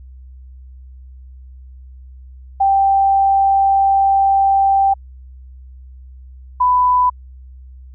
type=tone pair in turn; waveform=sine; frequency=784 / 996.1 Hz; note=G5 / B5; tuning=0 / +15 cents; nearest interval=major third; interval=415 cents; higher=second; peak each=-10 dBFS; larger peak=neither; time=2.6-4.94 / 6.6-7.1 s; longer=first; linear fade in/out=10 ms; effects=added 64 Hz sine -35 dBFS peak until 7.94 s